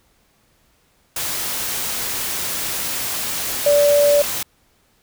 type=tone in noise; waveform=sine; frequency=579 Hz; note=D5; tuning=25 cents flat; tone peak=-11 dBFS; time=3.66-4.22 s; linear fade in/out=5 ms; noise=white; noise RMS=-24 dBFS; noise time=1.16-4.43 s; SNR=+10 dB; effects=pink hiss -60 dBFS RMS until 5.02 s